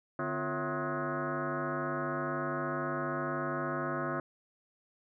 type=tone with frequency modulation; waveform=sine; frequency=458.5 Hz; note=A#4; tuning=29 cents flat; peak=-31 dBFS; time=0.19-4.2 s; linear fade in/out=2 ms; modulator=202 Hz; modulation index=5.2; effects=none